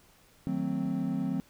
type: chord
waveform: triangle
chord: D# diminished seventh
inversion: none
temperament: equal with one note detuned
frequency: 155.56 / 185 / 223.7 / 261.6 Hz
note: D#3 / F#3 / A3 / C4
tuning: 0 / 0 / +29 / 0 cents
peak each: -35 / -31 / -34 / -30 dBFS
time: 0.47-1.4 s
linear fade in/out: 0 ms
effects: pink hiss -61 dBFS RMS until 1.49 s